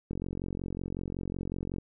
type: click train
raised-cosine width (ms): 3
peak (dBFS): -22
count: 77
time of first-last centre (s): 0.11-1.784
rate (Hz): 45.4
effects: none